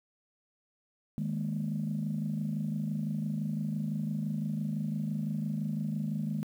sine chord, D# suspended fourth, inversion none, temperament just, 155.56 / 207.4 / 233.3 Hz, D#3 / G#3 / A#3, 0 / -2 / +2 cents, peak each -33 / -33 / -37 dBFS, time 1.18-6.43 s, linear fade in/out 0 ms, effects tanh soft clip ceiling -23 dBFS + 10-bit

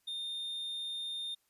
triangle tone, 3638 Hz, A#7, 43 cents flat, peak -35 dBFS, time 0.07-1.35 s, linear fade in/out 10 ms, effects white hiss -75 dBFS RMS until 1.49 s + resampled to 32000 Hz

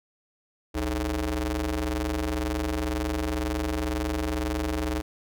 sawtooth ring-modulated tone, 120 Hz, B2, 49 cents flat, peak -19 dBFS, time 0.74-5.02 s, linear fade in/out 20 ms, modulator 191 Hz, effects none

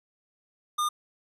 square tone, 1213 Hz, D#6, 44 cents flat, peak -25 dBFS, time 0.78-0.89 s, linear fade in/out 10 ms, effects resampled to 32000 Hz

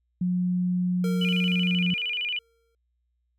sine tone with pitch glide, 180 to 178.04 Hz, F#3 to F3, -47 to +34 cents, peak -22 dBFS, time 0.21-1.94 s, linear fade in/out 5 ms, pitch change -19 cents, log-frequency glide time 1.68-1.81 s
square tone with exponential decay, 460 Hz, A#4, 23 cents flat, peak -31 dBFS, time 1.04-2.75 s, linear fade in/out 2 ms, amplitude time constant 370 ms
sine tone with vibrato, 2681 Hz, E7, 29 cents sharp, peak -26 dBFS, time 1.21-2.39 s, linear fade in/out 5 ms, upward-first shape square, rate 13 Hz, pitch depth 180 cents each way
effects added 60 Hz sine -70 dBFS peak until 3.38 s

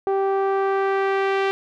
sawtooth tone with low-pass filter sweep, 390 Hz, G4, 9 cents flat, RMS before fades -21 dBFS, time 0.07-1.51 s, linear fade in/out 0 ms, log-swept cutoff 780 to 2800 Hz, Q 1.2, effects none

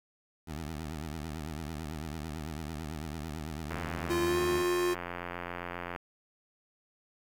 15% pulse tone with vibrato, 77.78 Hz, D#2, in tune, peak -30 dBFS, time 0.46-4.65 s, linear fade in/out 50 ms, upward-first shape triangle, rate 9 Hz, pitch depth 170 cents each way
click train, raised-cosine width 0.5 ms, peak -22 dBFS, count 198, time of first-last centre 3.71-5.961 s, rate 87.5 Hz
square tone with pitch glide, 346 to 355.7 Hz, F4 to F4, -16 to +32 cents, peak -28 dBFS, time 4.09-4.95 s, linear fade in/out 20 ms, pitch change +48 cents, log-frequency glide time 4.25-4.38 s
effects 9-bit

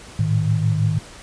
sine tone cluster, 107.2 / 113.3 / 155.6 Hz, A2 / A#2 / D#3, -45 / -49 / 0 cents, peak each -19 / -24 / -20 dBFS, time 0.19-0.99 s, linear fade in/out 5 ms, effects pink hiss -41 dBFS RMS until 1.22 s + resampled to 22050 Hz

